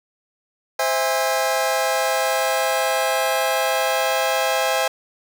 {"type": "chord", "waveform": "sawtooth", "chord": "C augmented", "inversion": "none", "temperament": "just", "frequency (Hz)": [523.3, 654.1, 817.6], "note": ["C5", "E5", "G#5"], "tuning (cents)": [0, -14, -27], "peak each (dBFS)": -19, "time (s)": [0.79, 4.88], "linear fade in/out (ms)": 5, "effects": []}